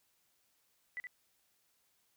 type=tone with echo; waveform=sine; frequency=1981 Hz; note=B6; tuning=5 cents sharp; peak=-38 dBFS; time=0.97-1 s; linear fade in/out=0 ms; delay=70 ms; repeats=1; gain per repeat=-4 dB; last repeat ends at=1.07 s; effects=white hiss -75 dBFS RMS until 2.16 s